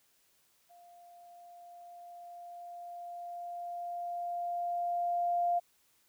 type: tone with level ramp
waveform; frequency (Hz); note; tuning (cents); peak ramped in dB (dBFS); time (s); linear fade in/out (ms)
sine; 698.5; F5; 0; -55 to -26; 0.69-5.6; 20
effects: white hiss -70 dBFS RMS until 6.08 s